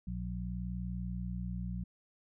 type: harmonic tone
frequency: 60.3 Hz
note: B1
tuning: 41 cents flat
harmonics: 1 / 2 / 3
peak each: -39 / -42 / -39 dBFS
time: 0.07-1.84 s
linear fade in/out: 5 ms
effects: none